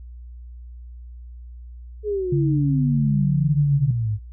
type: exponential sweep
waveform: sine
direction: down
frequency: 430 to 101.6 Hz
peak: -21 dBFS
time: 2.03-4.19 s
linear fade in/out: 50 ms
type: tone with pitch glide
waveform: sine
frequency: 142.5 to 143.49 Hz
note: C#3 to D3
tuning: +48 to -40 cents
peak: -17 dBFS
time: 2.32-3.91 s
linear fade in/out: 5 ms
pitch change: +12 cents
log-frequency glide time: 2.53-3.07 s
effects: noise-tail reverb RT60 0.1 s tail -17 dB re dry + added 60 Hz sine -36 dBFS peak until 4.32 s